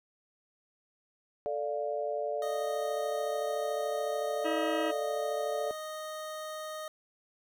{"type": "chord", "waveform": "sine", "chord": "D minor", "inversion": "second", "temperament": "equal", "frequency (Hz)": [440, 587.3, 698.5], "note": ["A4", "D5", "F5"], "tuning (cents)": [0, 0, 0], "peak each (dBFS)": [-36, -33, -37], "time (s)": [1.46, 5.71], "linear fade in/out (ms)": 0}
{"type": "tone", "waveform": "25% pulse", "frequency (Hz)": 621, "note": "D#5", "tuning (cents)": -3, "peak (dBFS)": -34, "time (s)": [2.42, 6.88], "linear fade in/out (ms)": 2}
{"type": "harmonic tone", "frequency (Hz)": 319.6, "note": "D#4", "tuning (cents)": 47, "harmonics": [1, 2, 3, 4, 5, 6, 8, 9, 10], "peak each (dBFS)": [-33, -41, -43, -40, -46, -41, -47, -44, -48], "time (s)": [4.44, 4.92], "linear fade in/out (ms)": 20}
{"effects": []}